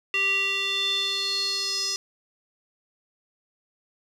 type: tone with band-pass filter sweep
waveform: square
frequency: 392.8 Hz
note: G4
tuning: 4 cents sharp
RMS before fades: -26 dBFS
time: 0.14-1.96 s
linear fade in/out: 0 ms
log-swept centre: 2600 to 5400 Hz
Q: 6.5
effects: none